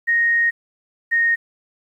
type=tone pair in turn; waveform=sine; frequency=1864.7 / 1855.5 Hz; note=A#6 / A#6; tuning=0 / -9 cents; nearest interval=unison; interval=9 cents; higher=first; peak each=-14 dBFS; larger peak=neither; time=0.07-0.51 / 1.11-1.36 s; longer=first; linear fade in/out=20 ms; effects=9-bit